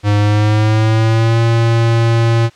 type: tone with pitch glide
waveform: square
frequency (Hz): 103.4 to 115.39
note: G#2 to A#2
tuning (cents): -7 to -17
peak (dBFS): -10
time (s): 0.03-2.5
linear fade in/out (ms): 50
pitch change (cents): +190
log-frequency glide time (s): 0.19-1.4
effects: white hiss -47 dBFS RMS until 2.55 s + low-pass 5000 Hz 12 dB/octave